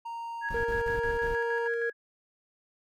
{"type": "tone with pitch glide", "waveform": "triangle", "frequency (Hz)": [928, 935], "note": ["A#5", "A#5"], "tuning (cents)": [-8, 5], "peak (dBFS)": -33, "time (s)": [0.05, 1.68], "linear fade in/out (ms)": 10, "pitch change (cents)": 13, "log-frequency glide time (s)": [0.6, 1.03]}
{"type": "tone with tremolo", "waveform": "sine", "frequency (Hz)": 1661.2, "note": "G#6", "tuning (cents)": 0, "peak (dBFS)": -30, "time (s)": [0.41, 1.93], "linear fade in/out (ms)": 50, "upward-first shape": "square", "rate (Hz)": 6.4, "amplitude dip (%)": 50}
{"type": "noise bursts", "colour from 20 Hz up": "brown", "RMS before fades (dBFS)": -37, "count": 5, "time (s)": [0.5, 1.356], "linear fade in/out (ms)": 5, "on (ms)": 140, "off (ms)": 39}
{"type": "tone", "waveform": "triangle", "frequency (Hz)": 466.2, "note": "A#4", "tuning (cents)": 0, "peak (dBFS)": -27, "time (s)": [0.54, 1.9], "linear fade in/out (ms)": 5}
{"effects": []}